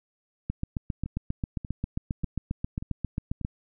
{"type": "two click trains", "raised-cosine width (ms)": 5, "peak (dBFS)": [-23, -16], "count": [5, 23], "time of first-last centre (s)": [[1.06, 3.413], [0.5, 3.449]], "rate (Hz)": [1.7, 7.46], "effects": []}